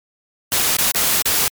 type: noise with dropouts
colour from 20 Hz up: white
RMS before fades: -17 dBFS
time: 0.52-1.48 s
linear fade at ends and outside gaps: 1 ms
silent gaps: 0.768-0.785 / 0.915-0.946 / 1.221-1.256 s
effects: MP3 96 kbps